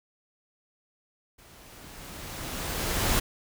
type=noise with level ramp; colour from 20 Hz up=pink; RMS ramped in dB=-54 to -24 dBFS; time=1.38-3.2 s; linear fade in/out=10 ms; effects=none